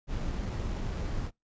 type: noise with sample-and-hold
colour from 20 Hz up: brown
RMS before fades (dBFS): -33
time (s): 0.07-1.31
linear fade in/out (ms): 50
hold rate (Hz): 6300
effects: noise-tail reverb RT60 0.2 s tail -26 dB re dry + resampled to 16000 Hz